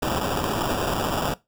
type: noise with sample-and-hold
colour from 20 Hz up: violet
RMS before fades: -25 dBFS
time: 0.02-1.34 s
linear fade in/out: 5 ms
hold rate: 2100 Hz
effects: noise-tail reverb RT60 0.2 s tail -19 dB re dry